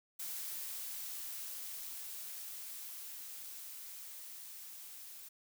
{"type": "noise with level ramp", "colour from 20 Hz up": "blue", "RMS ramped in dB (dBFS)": [-42, -51], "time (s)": [0.19, 5.29], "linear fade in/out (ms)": 10, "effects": []}